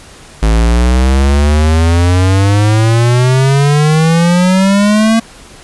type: exponential sweep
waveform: square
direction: up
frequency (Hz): 53.5 to 228.5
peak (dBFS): -7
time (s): 0.42-5.2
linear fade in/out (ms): 10
effects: pink hiss -36 dBFS RMS until 5.63 s + resampled to 24000 Hz